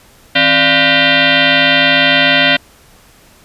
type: tone with frequency modulation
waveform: sine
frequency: 587.3 Hz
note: D5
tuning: in tune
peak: -7 dBFS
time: 0.35-2.57 s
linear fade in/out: 10 ms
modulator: 427 Hz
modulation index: 7.4
effects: pink hiss -45 dBFS RMS until 3.44 s + resampled to 32000 Hz